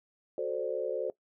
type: chord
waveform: sine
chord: D dominant seventh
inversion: first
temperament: equal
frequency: 370 / 440 / 523.3 / 587.3 Hz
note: F#4 / A4 / C5 / D5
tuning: 0 / 0 / 0 / 0 cents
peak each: -37 / -35 / -34 / -37 dBFS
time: 0.38-1.1 s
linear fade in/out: 2 ms
effects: noise-tail reverb RT60 0.1 s tail -19 dB re dry

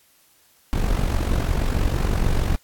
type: noise with amplitude modulation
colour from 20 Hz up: brown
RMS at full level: -17 dBFS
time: 0.73-2.56 s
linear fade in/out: 0 ms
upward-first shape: sine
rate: 46.4 Hz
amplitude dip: 70%
effects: white hiss -58 dBFS RMS until 2.63 s + AAC 64 kbps

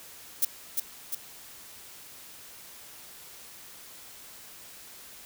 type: noise with echo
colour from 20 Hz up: violet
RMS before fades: -23 dBFS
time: 0.42-0.45 s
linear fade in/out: 5 ms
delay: 350 ms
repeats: 2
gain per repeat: -4 dB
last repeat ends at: 1.15 s
effects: white hiss -48 dBFS RMS until 5.25 s

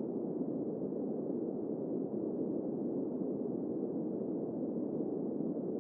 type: band-pass noise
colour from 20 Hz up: pink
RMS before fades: -37 dBFS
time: 0-5.79 s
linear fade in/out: 0 ms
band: 220 to 440 Hz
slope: 24 dB/octave
effects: none

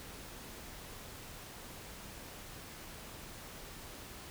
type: silence
effects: pink hiss -49 dBFS RMS until 4.3 s

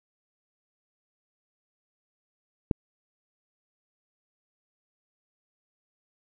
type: click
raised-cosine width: 3 ms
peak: -10 dBFS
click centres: 2.712 s
effects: none

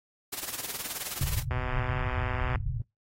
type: noise with tremolo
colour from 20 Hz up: white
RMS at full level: -33 dBFS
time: 0.32-1.43 s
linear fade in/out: 10 ms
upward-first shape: sine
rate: 19 Hz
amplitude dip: 75%
type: low-pass noise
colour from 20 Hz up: white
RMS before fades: -31 dBFS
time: 1.21-2.82 s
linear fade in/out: 2 ms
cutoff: 140 Hz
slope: 96 dB/octave
type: click train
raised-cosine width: 0.5 ms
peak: -19 dBFS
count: 133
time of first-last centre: 1.51-2.558 s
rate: 126 Hz
effects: noise-tail reverb RT60 0.2 s tail -24 dB re dry + AAC 48 kbps

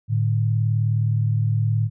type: tone pair together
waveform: sine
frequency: 110 / 149.25 Hz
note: A2 / D3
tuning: 0 / +28 cents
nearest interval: perfect fourth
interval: 528 cents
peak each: -18 / -25 dBFS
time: 0.08-1.9 s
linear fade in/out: 50 ms
effects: none

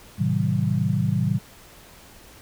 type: chord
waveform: sine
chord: A diminished seventh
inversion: none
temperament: just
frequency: 110 / 132 / 158.4 / 190.08 Hz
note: A2 / C3 / Eb3 / Gb3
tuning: 0 / +16 / +31 / +47 cents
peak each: -25 dBFS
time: 0.18-1.39 s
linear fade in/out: 20 ms
effects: pink hiss -48 dBFS RMS until 2.41 s

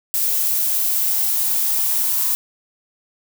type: noise with high-pass filter sweep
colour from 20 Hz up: violet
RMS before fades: -19 dBFS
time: 0.14-2.35 s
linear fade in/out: 0 ms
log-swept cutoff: 590 to 1000 Hz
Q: 6.4
effects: none

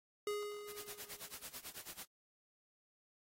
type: tone with exponential decay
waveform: square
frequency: 414.4 Hz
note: G#4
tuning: 4 cents flat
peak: -36 dBFS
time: 0.27-1.47 s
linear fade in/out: 2 ms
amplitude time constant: 260 ms
type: noise with tremolo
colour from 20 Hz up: white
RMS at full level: -47 dBFS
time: 0.66-2.07 s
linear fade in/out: 50 ms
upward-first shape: sine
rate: 9.1 Hz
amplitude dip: 90%
effects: AAC 48 kbps

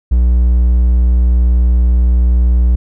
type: tone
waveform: triangle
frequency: 60.5 Hz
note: B1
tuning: 35 cents flat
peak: -5 dBFS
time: 0.11-2.76 s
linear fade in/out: 10 ms
effects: none

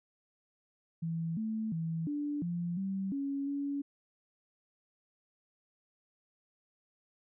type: tone with pitch steps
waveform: sine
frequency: 164.7 / 219.6 / 163.4 / 292.1 / 173 / 193.1 / 278 / 282.4 Hz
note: E3 / A3 / E3 / D4 / F3 / G3 / C#4 / C#4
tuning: -1 / -3 / -15 / -9 / -16 / -26 / +5 / +32 cents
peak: -32 dBFS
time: 1.02-3.82 s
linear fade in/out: 10 ms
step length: 350 ms
effects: none

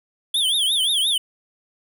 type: tone with vibrato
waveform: square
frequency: 3358 Hz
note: G#7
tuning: 18 cents sharp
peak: -18 dBFS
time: 0.34-1.18 s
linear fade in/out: 5 ms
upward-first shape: triangle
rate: 5.7 Hz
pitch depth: 210 cents each way
effects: none

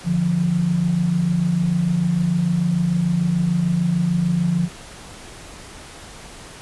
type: tone pair together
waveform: sine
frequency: 147.88 / 174.61 Hz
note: D3 / F3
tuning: +12 / 0 cents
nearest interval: minor third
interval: 288 cents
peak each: -23 / -17 dBFS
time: 0.04-4.69 s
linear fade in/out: 50 ms
effects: pink hiss -39 dBFS RMS until 6.61 s + resampled to 24000 Hz

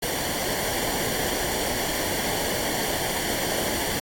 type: noise with comb filter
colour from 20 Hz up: pink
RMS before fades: -27 dBFS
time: 0.02-4 s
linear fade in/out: 10 ms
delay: 0.78 ms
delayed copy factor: -0.65
effects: AAC 64 kbps

